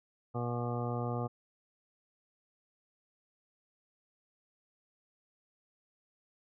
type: harmonic tone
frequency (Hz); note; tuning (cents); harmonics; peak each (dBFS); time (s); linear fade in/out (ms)
120.5; B2; -42; 1 / 2 / 3 / 4 / 5 / 6 / 7 / 9 / 10; -35 / -40 / -44 / -40 / -46 / -42 / -46 / -48 / -45; 0.34-1.28; 20
effects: none